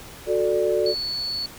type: chord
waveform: sine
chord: D major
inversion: first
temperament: just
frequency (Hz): 367.1 / 440.5 / 587.3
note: F#4 / A4 / D5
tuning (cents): -14 / +2 / 0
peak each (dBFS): -23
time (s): 0.26-0.95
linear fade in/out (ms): 50
type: tone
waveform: sine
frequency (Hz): 4435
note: C#8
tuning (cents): 0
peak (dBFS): -25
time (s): 0.86-1.46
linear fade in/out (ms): 2
effects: pink hiss -42 dBFS RMS until 1.58 s